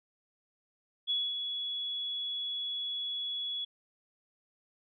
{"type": "tone with ADSR envelope", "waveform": "sine", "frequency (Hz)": 3380, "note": "G#7", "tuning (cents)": 30, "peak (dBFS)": -27, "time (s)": [1.07, 3.65], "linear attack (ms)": 32, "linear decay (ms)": 230, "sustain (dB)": -6, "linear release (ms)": 8, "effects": []}